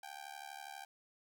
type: tone with amplitude modulation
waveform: sawtooth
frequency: 787 Hz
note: G5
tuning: 7 cents sharp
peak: -39 dBFS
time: 0.03-0.85 s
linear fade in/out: 5 ms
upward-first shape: sine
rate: 72.3 Hz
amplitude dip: 95%
effects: none